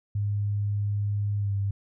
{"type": "tone with pitch glide", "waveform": "sine", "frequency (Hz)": [102.5, 99.58], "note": ["G#2", "G2"], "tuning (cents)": [-22, 28], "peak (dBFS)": -24, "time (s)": [0.15, 1.71], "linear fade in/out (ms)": 5, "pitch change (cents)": -50, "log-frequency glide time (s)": [1.38, 1.53], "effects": []}